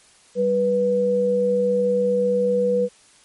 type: tone pair together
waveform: sine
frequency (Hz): 194.66 / 490.5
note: G3 / B4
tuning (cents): -12 / -12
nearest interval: octave + major third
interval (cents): 1600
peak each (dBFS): -25 / -17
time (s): 0.35-2.89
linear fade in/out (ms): 50
effects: white hiss -53 dBFS RMS until 3.24 s + MP3 48 kbps